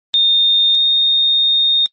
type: tone pair in turn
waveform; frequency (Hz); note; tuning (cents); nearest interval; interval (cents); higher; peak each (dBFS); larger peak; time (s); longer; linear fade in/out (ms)
sine; 3651 / 3681; A#7 / A#7; -37 / -23; unison; 14; second; -9 / -10; first; 0.14-0.75 / 0.75-1.86; second; 0
effects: noise-tail reverb RT60 0.1 s tail -25 dB re dry + MP3 32 kbps